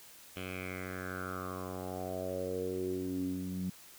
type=tone with low-pass filter sweep; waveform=10% pulse; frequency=92.5 Hz; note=F#2; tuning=in tune; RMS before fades=-38 dBFS; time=0.36-3.7 s; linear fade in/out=5 ms; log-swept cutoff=2900 to 190 Hz; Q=5.6; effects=white hiss -55 dBFS RMS until 3.98 s